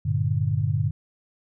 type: chord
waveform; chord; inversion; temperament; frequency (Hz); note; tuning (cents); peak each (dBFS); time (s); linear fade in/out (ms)
sine; G minor; none; equal; 98 / 116.54 / 146.83; G2 / Bb2 / D3; 0 / 0 / 0; -25; 0.05-0.91; 10
effects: none